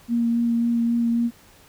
sine tone with vibrato, 234.2 Hz, A#3, 8 cents sharp, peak -18 dBFS, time 0.08-1.31 s, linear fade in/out 50 ms, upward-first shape sine, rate 3.7 Hz, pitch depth 12 cents each way, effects pink hiss -52 dBFS RMS until 1.68 s

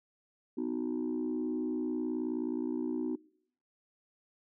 sine chord, B major, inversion none, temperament equal with one note detuned, 251.7 / 311.1 / 370 Hz, B3 / D#4 / F#4, +33 / 0 / 0 cents, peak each -34 / -34 / -36 dBFS, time 0.57-3.16 s, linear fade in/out 10 ms, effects noise-tail reverb RT60 0.7 s tail -24 dB re dry + tanh soft clip ceiling -26 dBFS

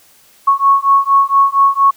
sine beating tone pair, 1102 / 1106.3 Hz, C#6 / C#6, -11 / -4 cents, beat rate 4.3 Hz, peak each -11 dBFS, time 0.47-1.91 s, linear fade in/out 10 ms, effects white hiss -48 dBFS RMS until 1.96 s

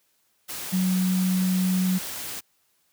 sine tone in noise, 185 Hz, F#3, in tune, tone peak -20 dBFS, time 0.72-1.99 s, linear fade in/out 20 ms, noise white, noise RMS -34 dBFS, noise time 0.48-2.41 s, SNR +11 dB, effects white hiss -68 dBFS RMS until 2.92 s + high-pass 60 Hz 12 dB/octave

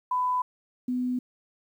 sine tone pair in turn, 1000 / 250 Hz, B5 / B3, +21 / +21 cents, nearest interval 2 octaves, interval 2400 cents, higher first, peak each -23 / -25 dBFS, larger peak first, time 0.11-0.42 / 0.88-1.19 s, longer neither, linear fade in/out 5 ms, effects 10-bit

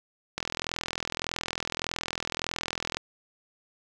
click train, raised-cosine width 0.2 ms, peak -12 dBFS, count 109, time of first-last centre 0.38-2.97 s, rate 41.7 Hz, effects none

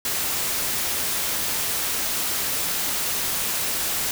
white noise, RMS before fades -25 dBFS, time 0.05-4.11 s, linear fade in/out 2 ms, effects none

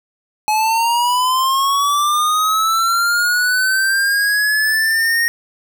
square linear sweep, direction up, 848 to 1864.7 Hz, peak -14 dBFS, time 0.48-5.28 s, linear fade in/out 0 ms, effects none

